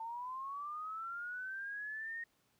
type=linear sweep; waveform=sine; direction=up; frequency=889 to 1864 Hz; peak=-40 dBFS; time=0-2.24 s; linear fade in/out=5 ms; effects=pink hiss -75 dBFS RMS until 2.59 s + high-pass 80 Hz 12 dB/octave